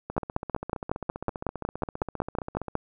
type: two click trains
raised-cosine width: 1 ms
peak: -19 / -11 dBFS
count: 40 / 15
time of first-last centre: 0.1-2.683 / 0.18-2.754 s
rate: 15.1 / 5.44 Hz
effects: none